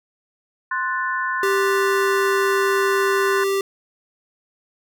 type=chord; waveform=sine; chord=F# diminished; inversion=second; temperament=equal; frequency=1046.5 / 1480 / 1760 Hz; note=C6 / F#6 / A6; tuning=0 / 0 / 0 cents; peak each=-24 / -25 / -26 dBFS; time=0.71-3.44 s; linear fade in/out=5 ms
type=tone; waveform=square; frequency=392 Hz; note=G4; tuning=in tune; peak=-19 dBFS; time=1.43-3.61 s; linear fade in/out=2 ms
effects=none